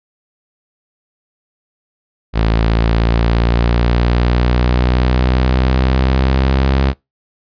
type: linear sweep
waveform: sawtooth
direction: up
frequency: 55 to 67.4 Hz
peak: -7 dBFS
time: 2.33-6.94 s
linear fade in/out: 50 ms
effects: noise-tail reverb RT60 0.2 s tail -24 dB re dry + resampled to 11025 Hz